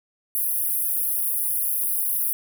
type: high-pass noise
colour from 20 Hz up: pink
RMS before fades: -24 dBFS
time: 0.35-2.33 s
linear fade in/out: 0 ms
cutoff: 10000 Hz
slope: 96 dB/octave
effects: none